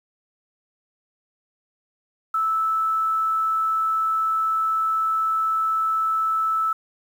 sine tone with quantisation, 1312 Hz, E6, 9 cents flat, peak -19 dBFS, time 2.34-6.73 s, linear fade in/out 5 ms, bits 8, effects none

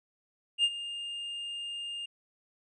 triangle tone with ADSR envelope, 2816 Hz, F7, 14 cents sharp, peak -19 dBFS, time 0.58-2.06 s, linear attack 59 ms, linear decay 50 ms, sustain -15 dB, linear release 8 ms, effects resampled to 24000 Hz

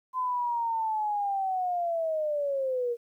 sine linear sweep, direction down, 1028 to 466.7 Hz, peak -26 dBFS, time 0.13-2.97 s, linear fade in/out 50 ms, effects 11-bit

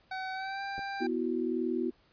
25% pulse tone with pitch glide, 756 to 790.8 Hz, F#5 to G5, +37 to +15 cents, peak -31 dBFS, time 0.11-1.07 s, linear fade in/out 5 ms, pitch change +78 cents, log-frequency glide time 0.33-0.62 s
clicks, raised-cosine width 2 ms, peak -32 dBFS, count 2, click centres 0.781 / 0.792 s
sine chord, B suspended fourth, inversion none, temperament equal, 246.9 / 329.6 / 370 Hz, B3 / E4 / F#4, 0 / 0 / 0 cents, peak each -33 dBFS, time 1-1.91 s, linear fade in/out 20 ms
effects pink hiss -66 dBFS RMS until 2.12 s + resampled to 11025 Hz

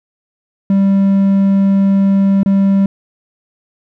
triangle tone with dropouts, 196 Hz, G3, in tune, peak -6 dBFS, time 0.7-2.86 s, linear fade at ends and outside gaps 2 ms, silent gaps 2.432-2.46 s, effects none

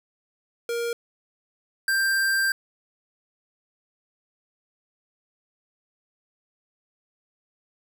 square tone pair in turn, 469.6 / 1579.5 Hz, A#4 / G6, +13 / +13 cents, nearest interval octave + major sixth, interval 2100 cents, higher second, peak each -26 / -21 dBFS, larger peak second, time 0.69-0.93 / 1.88-2.52 s, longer second, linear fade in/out 2 ms, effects none

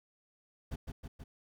brown noise with echo, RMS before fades -38 dBFS, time 0.71-0.76 s, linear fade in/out 10 ms, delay 160 ms, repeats 3, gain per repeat -3 dB, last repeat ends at 1.24 s, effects none

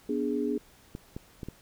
sine chord, G# diminished, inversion first, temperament equal, 246.9 / 293.7 / 415.3 Hz, B3 / D4 / G#4, 0 / 0 / 0 cents, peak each -31 dBFS, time 0.09-0.58 s, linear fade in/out 5 ms
clicks, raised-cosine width 3 ms, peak -24 dBFS, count 4, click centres 0.951 / 1.165 / 1.432 / 1.486 s
effects pink hiss -58 dBFS RMS until 1.61 s

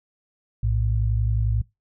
sine tone pair together, 58.74 / 110 Hz, A#1 / A2, +14 / 0 cents, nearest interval major seventh, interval 1086 cents, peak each -22 dBFS, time 0.63-1.62 s, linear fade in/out 5 ms, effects noise-tail reverb RT60 0.2 s tail -21 dB re dry

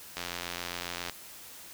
click train, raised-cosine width 0.2 ms, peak -17 dBFS, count 82, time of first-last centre 0.17-1.097 s, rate 87.4 Hz, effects white hiss -48 dBFS RMS until 1.73 s

